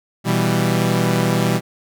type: chord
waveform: sawtooth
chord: E minor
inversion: second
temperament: equal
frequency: 123.47 / 164.81 / 196 Hz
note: B2 / E3 / G3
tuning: 0 / 0 / 0 cents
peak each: -16 dBFS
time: 0.24-1.61 s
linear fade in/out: 50 ms
effects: none